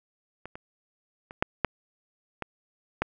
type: clicks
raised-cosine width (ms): 0.5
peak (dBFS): -24 / -25 / -26 / -7 / -7 / -17 / -10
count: 7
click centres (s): 0.456 / 0.555 / 1.309 / 1.425 / 1.647 / 2.423 / 3.02
effects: none